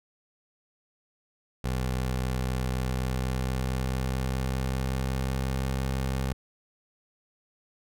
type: tone with pitch glide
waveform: 20% pulse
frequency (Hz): 63.8 to 65.97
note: C2 to C2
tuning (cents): -43 to +15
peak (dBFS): -22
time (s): 1.64-6.33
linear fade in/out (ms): 5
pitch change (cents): +58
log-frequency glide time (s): 2.68-5.66
effects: none